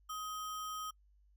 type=tone with sample-and-hold; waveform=sine; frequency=1260 Hz; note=D#6; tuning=21 cents sharp; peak=-39 dBFS; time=0.09-0.91 s; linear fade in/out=10 ms; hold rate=4410 Hz; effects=noise-tail reverb RT60 0.1 s tail -26 dB re dry + added 50 Hz sine -64 dBFS peak until 1.36 s